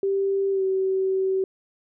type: tone with pitch glide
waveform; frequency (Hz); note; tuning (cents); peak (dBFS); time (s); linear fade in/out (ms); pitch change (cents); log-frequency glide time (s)
sine; 392 to 381.1; G4 to G4; 0 to -49; -20; 0.03-1.44; 2; -49; 0.51-0.63
effects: none